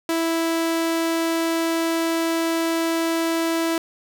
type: tone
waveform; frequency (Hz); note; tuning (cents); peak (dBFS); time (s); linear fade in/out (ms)
sawtooth; 329.6; E4; 0; -16; 0.09-3.78; 2
effects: none